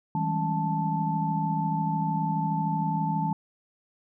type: tone cluster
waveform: sine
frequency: 161.3 / 193.8 / 207.7 / 274.4 / 878 Hz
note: E3 / G3 / G#3 / C#4 / A5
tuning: -37 / -20 / 0 / -17 / -4 cents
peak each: -28 / -33 / -36 / -36 / -28 dBFS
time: 0.15-3.33 s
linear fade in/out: 2 ms
effects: none